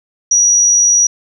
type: tone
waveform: sine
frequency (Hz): 5800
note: F#8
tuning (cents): -35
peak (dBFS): -7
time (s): 0.31-1.07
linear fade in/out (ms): 5
effects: none